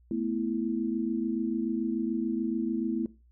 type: chord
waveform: sine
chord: A suspended second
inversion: none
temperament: equal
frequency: 220 / 246.9 / 329.6 Hz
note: A3 / B3 / E4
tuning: 0 / 0 / 0 cents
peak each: -32 / -32 / -31 dBFS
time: 0.11-3.06 s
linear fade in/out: 2 ms
effects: noise-tail reverb RT60 0.3 s tail -19 dB re dry + added 60 Hz sine -57 dBFS peak until 3.31 s